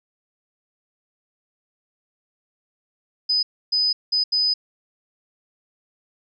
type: tone bursts at uneven times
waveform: sine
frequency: 5000 Hz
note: D#8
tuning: 8 cents sharp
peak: -17 dBFS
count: 4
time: 3.29-3.43 / 3.72-3.93 / 4.12-4.24 / 4.32-4.54 s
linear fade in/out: 10 ms
effects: none